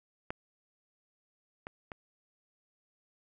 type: clicks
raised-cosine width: 0.5 ms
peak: -20 / -25 / -26 dBFS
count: 3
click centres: 0.305 / 1.669 / 1.918 s
effects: none